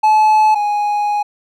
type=tone pair in turn; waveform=triangle; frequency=861 / 829.6 Hz; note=A5 / G#5; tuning=-38 / -2 cents; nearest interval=minor second; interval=64 cents; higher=first; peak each=-6 / -12 dBFS; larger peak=first; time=0.03-0.55 / 0.55-1.23 s; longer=second; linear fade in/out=10 ms; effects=none